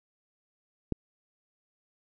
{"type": "click", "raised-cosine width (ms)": 3, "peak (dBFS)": -15, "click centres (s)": 0.923, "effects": []}